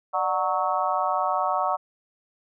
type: harmonic tone with a mistuned harmonic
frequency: 185 Hz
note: F#3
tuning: in tune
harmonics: 3 / 4 / 5 / 6 / 7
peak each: -30 / -26 / -29 / -27 / -30 dBFS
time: 0.13-1.77 s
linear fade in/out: 20 ms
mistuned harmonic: 3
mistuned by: +120 cents
effects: none